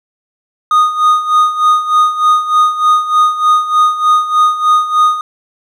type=tone with tremolo; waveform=triangle; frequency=1236 Hz; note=D#6; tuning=12 cents flat; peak=-3 dBFS; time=0.71-5.21 s; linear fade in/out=2 ms; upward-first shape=sine; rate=3.3 Hz; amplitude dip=75%; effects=none